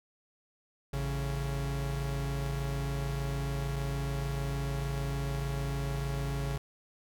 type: tone pair together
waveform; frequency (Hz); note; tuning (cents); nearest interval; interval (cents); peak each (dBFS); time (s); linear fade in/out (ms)
45% pulse; 55.09 / 138.59; A1 / C#3; +3 / 0; octave + major third; 1597; -35 / -33; 0.93-6.58; 5
effects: none